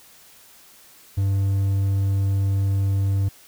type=tone; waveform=triangle; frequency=98 Hz; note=G2; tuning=in tune; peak=-16 dBFS; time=1.17-3.29 s; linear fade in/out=10 ms; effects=white hiss -50 dBFS RMS until 3.47 s